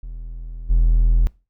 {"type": "tone with level steps", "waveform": "triangle", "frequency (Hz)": 41.2, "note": "E1", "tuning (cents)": 0, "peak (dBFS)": [-27, -9], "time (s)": [0.03, 1.27], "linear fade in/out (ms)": 0, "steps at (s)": 0.69, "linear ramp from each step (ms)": 20, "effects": ["noise-tail reverb RT60 0.3 s tail -24 dB re dry", "tanh soft clip ceiling -5 dBFS"]}